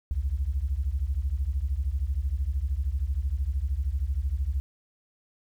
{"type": "beating tone pair", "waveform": "sine", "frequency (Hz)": [61.74, 74.74], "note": ["B1", "D2"], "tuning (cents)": [0, 31], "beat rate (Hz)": 13, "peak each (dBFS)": [-27, -27], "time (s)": [0.11, 4.6], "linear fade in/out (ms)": 0, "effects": ["tanh soft clip ceiling -19 dBFS", "10-bit"]}